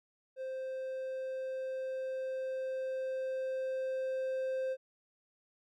triangle tone with level ramp, 523.3 Hz, C5, in tune, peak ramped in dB -35 to -30 dBFS, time 0.36-4.77 s, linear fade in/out 50 ms, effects none

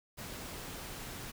pink noise, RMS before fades -44 dBFS, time 0.17-1.32 s, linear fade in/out 20 ms, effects none

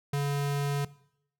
square tone, 142.3 Hz, C#3, 46 cents sharp, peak -27 dBFS, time 0.13-0.85 s, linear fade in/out 5 ms, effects noise-tail reverb RT60 0.7 s tail -19 dB re dry

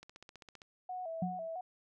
click train, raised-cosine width 0.2 ms, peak -34 dBFS, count 10, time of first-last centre 0.03-0.618 s, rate 15.3 Hz
sine tone with vibrato, 693 Hz, F5, 14 cents flat, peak -38 dBFS, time 0.89-1.61 s, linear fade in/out 5 ms, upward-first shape square, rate 3 Hz, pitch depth 100 cents each way
sine tone with exponential decay, 180 Hz, F#3, 47 cents flat, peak -29 dBFS, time 1.22-1.48 s, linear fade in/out 5 ms, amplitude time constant 56 ms
effects none

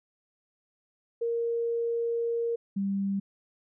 sine tone pair in turn, 466.2 / 197.09 Hz, A#4 / G3, 0 / +10 cents, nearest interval octave + minor third, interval 1490 cents, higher first, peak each -26 dBFS, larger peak neither, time 1.21-2.56 / 2.76-3.2 s, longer first, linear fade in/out 10 ms, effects none

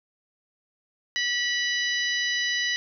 harmonic tone with a mistuned harmonic, 987.8 Hz, B5, in tune, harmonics 2 / 3 / 4 / 5 / 6, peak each -26 / -30 / -32 / -34 / -36 dBFS, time 1.16-2.76 s, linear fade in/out 0 ms, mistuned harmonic 2, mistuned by -30 cents, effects none

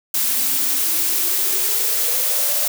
blue noise with high-pass filter sweep, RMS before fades -19 dBFS, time 0.14-2.68 s, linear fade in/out 5 ms, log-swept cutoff 220 to 600 Hz, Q 7.7, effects none

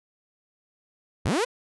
sawtooth linear sweep, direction up, 51.91 to 523.3 Hz, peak -18 dBFS, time 1.25-1.45 s, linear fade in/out 10 ms, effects resampled to 24000 Hz

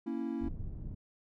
triangle chord, A# diminished, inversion none, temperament equal, 233.1 / 277.2 / 329.6 Hz, A#3 / C#4 / E4, 0 / 0 / 0 cents, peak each -36 dBFS, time 0.06-0.49 s, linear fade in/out 10 ms
pink low-pass noise, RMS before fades -40 dBFS, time 0.4-0.95 s, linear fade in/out 10 ms, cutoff 170 Hz, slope 12 dB/octave
effects none

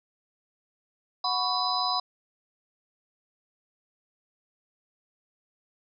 sine tone cluster, 734 / 991 / 1117 / 3996 / 4995 Hz, F#5 / B5 / C#6 / B7 / D#8, -14 / +6 / +13 / +20 / +6 cents, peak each -31 dBFS, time 1.24-2 s, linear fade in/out 5 ms, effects none

